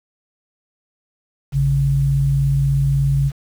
sine tone pair together, 55.12 / 138.59 Hz, A1 / C#3, +4 / 0 cents, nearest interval octave + major third, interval 1596 cents, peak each -22 / -14 dBFS, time 1.52-3.32 s, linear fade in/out 50 ms, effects 7-bit

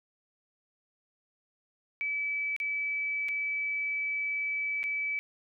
sine tone with dropouts, 2299 Hz, D7, 37 cents flat, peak -29 dBFS, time 2.01-5.19 s, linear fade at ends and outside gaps 0 ms, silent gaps 2.564-2.601 / 3.285-3.289 / 4.831-4.839 s, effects none

